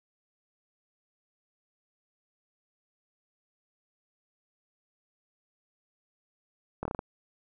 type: slowing click train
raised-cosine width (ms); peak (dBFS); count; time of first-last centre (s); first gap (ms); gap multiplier
1; -19; 6; 6.83-6.991; 23; 1.17
effects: none